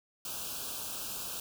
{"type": "band-stop noise", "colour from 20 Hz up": "white", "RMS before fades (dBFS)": -39, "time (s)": [0.25, 1.4], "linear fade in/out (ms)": 2, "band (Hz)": [1600, 2500], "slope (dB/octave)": 96, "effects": []}